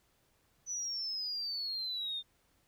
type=exponential sweep; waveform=sine; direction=down; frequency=6020 to 3611 Hz; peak=-34 dBFS; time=0.66-2.23 s; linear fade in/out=50 ms; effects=tanh soft clip ceiling -30 dBFS + pink hiss -72 dBFS RMS until 2.67 s